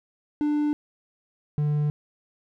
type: tone pair in turn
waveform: triangle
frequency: 296.8 / 148.4 Hz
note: D4 / D3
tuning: +18 / +18 cents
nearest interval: octave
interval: 1200 cents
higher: first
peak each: -19 dBFS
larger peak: neither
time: 0.41-0.73 / 1.58-1.9 s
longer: neither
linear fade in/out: 0 ms
effects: none